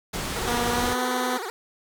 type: low-pass noise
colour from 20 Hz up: pink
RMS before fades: -30 dBFS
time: 0.13-0.94 s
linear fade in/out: 10 ms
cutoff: 11000 Hz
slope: 12 dB/octave
type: tone with vibrato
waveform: 15% pulse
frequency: 419.1 Hz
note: G#4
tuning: 16 cents sharp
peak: -24 dBFS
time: 0.36-1.5 s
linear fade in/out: 0 ms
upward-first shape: sine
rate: 16 Hz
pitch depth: 250 cents each way
type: tone with pitch glide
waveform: 10% pulse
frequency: 240 to 251.2 Hz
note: B3 to B3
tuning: -49 to +30 cents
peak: -16 dBFS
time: 0.47-1.38 s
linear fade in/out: 10 ms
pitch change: +79 cents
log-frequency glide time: 0.72-1 s
effects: none